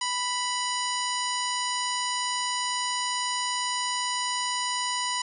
harmonic tone with a mistuned harmonic, 987.8 Hz, B5, in tune, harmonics 1 / 2 / 3 / 4 / 5 / 6 / 7 / 9, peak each -30 / -35 / -34 / -38 / -35 / -40 / -35 / -38 dBFS, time 0.01-5.22 s, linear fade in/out 5 ms, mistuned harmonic 6, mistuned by -89 cents, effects none

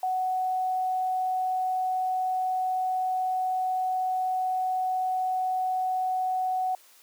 sine tone, 744 Hz, F#5, 9 cents sharp, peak -24 dBFS, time 0.03-6.75 s, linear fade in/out 2 ms, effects white hiss -56 dBFS RMS until 7.02 s + high-pass 400 Hz 12 dB/octave

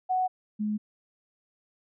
sine tone pair in turn, 742 / 211.4 Hz, F#5 / G#3, +5 / +31 cents, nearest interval octave + minor seventh, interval 2174 cents, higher first, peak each -23 / -26 dBFS, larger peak first, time 0.09-0.28 / 0.59-0.78 s, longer neither, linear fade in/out 20 ms, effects none

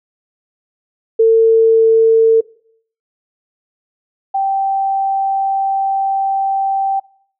sine tone pair in turn, 449.8 / 780.2 Hz, A4 / G5, +38 / -8 cents, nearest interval minor seventh, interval 954 cents, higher second, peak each -6 / -13 dBFS, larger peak first, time 1.19-2.41 / 4.34-7 s, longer second, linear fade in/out 10 ms, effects noise-tail reverb RT60 0.6 s tail -22 dB re dry

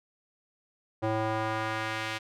square tone with band-pass filter sweep, 110 Hz, A2, in tune, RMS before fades -31 dBFS, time 1.02-2.19 s, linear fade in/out 20 ms, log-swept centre 600 to 2600 Hz, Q 1, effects none

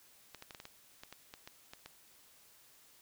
clicks, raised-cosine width 0.2 ms, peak -30 dBFS, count 12, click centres 0.347 / 0.424 / 0.508 / 0.548 / 0.601 / 0.654 / 1.035 / 1.126 / 1.339 / 1.475 / 1.735 / 1.86 s, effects white hiss -63 dBFS RMS until 3.01 s

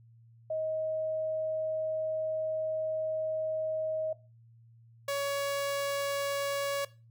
sine / sawtooth tone pair in turn, 630 / 561.3 Hz, D#5 / C#5, +21 / +22 cents, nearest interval major second, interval 199 cents, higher first, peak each -30 / -26 dBFS, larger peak second, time 0.5-4.13 / 5.08-6.85 s, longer first, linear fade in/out 5 ms, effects noise-tail reverb RT60 0.3 s tail -18 dB re dry + added 115 Hz sine -55 dBFS peak until 7.1 s

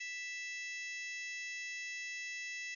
harmonic tone, 659.3 Hz, E5, in tune, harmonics 3 / 4 / 5 / 6 / 7 / 8 / 9 / 10, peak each -43 / -45 / -56 / -56 / -60 / -53 / -57 / -52 dBFS, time 0-2.75 s, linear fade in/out 10 ms, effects none

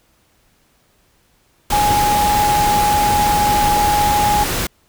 sine tone in noise, 830.6 Hz, G#5, in tune, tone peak -13 dBFS, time 1.72-4.44 s, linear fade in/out 5 ms, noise pink, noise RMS -20 dBFS, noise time 1.7-4.67 s, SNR +4 dB, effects pink hiss -58 dBFS RMS until 4.88 s

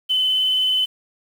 sine tone with vibrato, 3034 Hz, F#7, 43 cents sharp, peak -15 dBFS, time 0.09-0.86 s, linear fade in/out 20 ms, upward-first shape sine, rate 19 Hz, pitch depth 15 cents each way, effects tanh soft clip ceiling -12 dBFS + 7-bit

